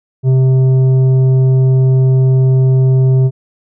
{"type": "tone with tanh clipping", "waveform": "triangle", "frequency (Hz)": 130.81, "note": "C3", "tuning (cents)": 0, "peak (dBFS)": -8, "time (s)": [0.23, 3.31], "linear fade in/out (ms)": 50, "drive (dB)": 12, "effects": []}